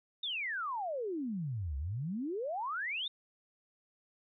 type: exponential two-way sweep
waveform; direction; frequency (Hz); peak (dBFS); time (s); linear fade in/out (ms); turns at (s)
sine; down then up; 3751 to 65.41 to 3751; -34; 0.23-3.08; 5; 1.77
effects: none